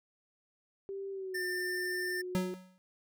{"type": "tone with pitch glide", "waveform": "sine", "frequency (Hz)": [392, 363.6], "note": ["G4", "F#4"], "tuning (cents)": [0, -30], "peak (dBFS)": -37, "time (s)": [0.89, 2.54], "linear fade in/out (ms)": 0, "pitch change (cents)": -130, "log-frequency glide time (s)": [1.11, 1.44]}
{"type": "tone", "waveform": "square", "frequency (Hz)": 1794, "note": "A6", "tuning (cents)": 33, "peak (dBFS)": -35, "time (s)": [1.34, 2.22], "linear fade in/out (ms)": 10}
{"type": "tone with exponential decay", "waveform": "square", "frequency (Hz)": 185, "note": "F#3", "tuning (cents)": 0, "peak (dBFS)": -27, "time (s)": [2.35, 2.78], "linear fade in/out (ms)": 0, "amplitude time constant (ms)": 93}
{"effects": []}